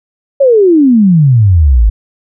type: exponential sweep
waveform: sine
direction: down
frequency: 570 to 49.64 Hz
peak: -3 dBFS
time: 0.4-1.9 s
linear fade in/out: 10 ms
effects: none